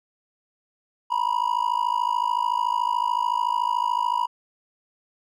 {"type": "tone with amplitude modulation", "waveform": "triangle", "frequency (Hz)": 968, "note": "B5", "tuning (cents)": -35, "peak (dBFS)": -15, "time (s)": [1.1, 4.27], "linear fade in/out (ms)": 20, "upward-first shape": "sine", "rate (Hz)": 53.7, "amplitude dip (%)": 95, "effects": []}